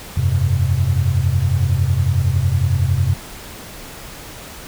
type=chord; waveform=sine; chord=F suspended second; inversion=none; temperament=just; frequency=87.31 / 98.22 / 130.96 Hz; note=F2 / G2 / C3; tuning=0 / +4 / +2 cents; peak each=-18 dBFS; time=0.17-3.14 s; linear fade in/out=5 ms; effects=pink hiss -35 dBFS RMS until 4.67 s